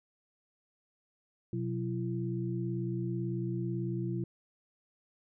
sine tone cluster, 125.5 / 183.6 / 338.1 Hz, B2 / F#3 / E4, +28 / -13 / +44 cents, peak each -34 / -37 / -37 dBFS, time 1.53-4.24 s, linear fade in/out 2 ms, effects none

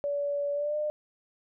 sine tone with pitch glide, 573 to 602.2 Hz, D5 to D5, -43 to +43 cents, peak -27 dBFS, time 0.04-0.9 s, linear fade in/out 0 ms, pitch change +86 cents, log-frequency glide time 0.53-0.77 s, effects none

